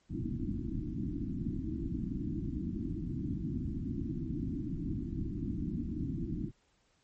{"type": "low-pass noise", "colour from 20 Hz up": "white", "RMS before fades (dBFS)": -36, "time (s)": [0.09, 6.52], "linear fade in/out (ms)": 50, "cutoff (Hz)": 330, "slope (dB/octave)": 96, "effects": ["pink hiss -72 dBFS RMS until 7.03 s", "MP3 32 kbps"]}